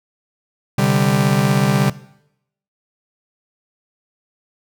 45% pulse chord, C suspended second, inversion none, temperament just, 130.81 / 147.16 / 196.22 Hz, C3 / D3 / G3, 0 / +4 / +2 cents, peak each -18 dBFS, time 0.78-1.9 s, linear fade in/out 5 ms, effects noise-tail reverb RT60 0.8 s tail -19 dB re dry

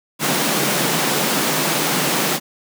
pink high-pass noise, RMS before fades -19 dBFS, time 0.19-2.4 s, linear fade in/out 50 ms, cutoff 140 Hz, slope 96 dB/octave, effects none

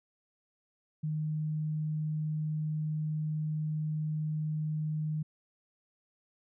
sine tone, 154.1 Hz, D#3, 16 cents flat, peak -30 dBFS, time 1.03-5.23 s, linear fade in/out 10 ms, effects none

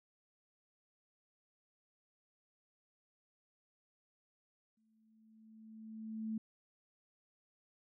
sine tone with exponential growth, 220 Hz, A3, in tune, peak -35 dBFS, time 4.77-6.38 s, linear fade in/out 5 ms, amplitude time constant 350 ms, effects none

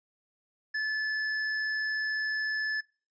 sine tone with hard clipping, 1733 Hz, A6, 27 cents flat, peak -30 dBFS, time 0.74-2.81 s, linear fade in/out 10 ms, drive 7 dB, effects noise-tail reverb RT60 0.4 s tail -23 dB re dry + resampled to 16000 Hz

